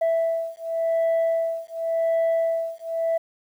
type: beating tone pair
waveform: sine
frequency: 659.3 / 660.2 Hz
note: E5 / E5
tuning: 0 / +2 cents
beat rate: 0.9 Hz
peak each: -22 dBFS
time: 0.01-3.18 s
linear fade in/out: 10 ms
effects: tanh soft clip ceiling -17 dBFS + 9-bit